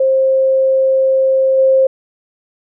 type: tone with level steps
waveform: sine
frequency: 530 Hz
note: C5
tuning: 22 cents sharp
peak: -9 / -7 dBFS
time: 0-1.87 s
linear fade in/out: 5 ms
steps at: 1.57 s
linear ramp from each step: 20 ms
effects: none